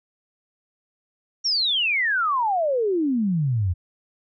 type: exponential sweep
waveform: sine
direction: down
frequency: 5750 to 83.5 Hz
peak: -19 dBFS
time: 1.44-3.74 s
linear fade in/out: 20 ms
effects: none